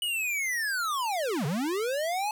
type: linear two-way sweep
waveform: square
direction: down then up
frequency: 2960 to 130.81 to 867 Hz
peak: -28 dBFS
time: 0.02-2.31 s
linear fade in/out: 2 ms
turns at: 1.46 s
effects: 9-bit